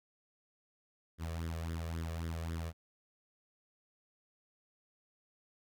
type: tone with flanger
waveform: sawtooth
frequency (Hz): 82.41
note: E2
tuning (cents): 0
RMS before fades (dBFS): -39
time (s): 1.18-2.73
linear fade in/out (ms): 50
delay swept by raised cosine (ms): 0.57 to 1.77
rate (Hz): 3.7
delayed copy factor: +0.7
effects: none